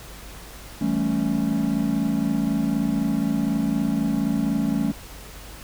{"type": "chord", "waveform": "triangle", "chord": "A dominant seventh", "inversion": "second", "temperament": "equal", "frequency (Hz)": [164.81, 196, 220, 277.2], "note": ["E3", "G3", "A3", "C#4"], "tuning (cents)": [0, 0, 0, 0], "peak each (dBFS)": [-27, -25, -22, -23], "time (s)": [0.81, 4.92], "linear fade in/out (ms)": 5, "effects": ["added 50 Hz sine -42 dBFS peak until 5.63 s", "pink hiss -42 dBFS RMS until 5.63 s"]}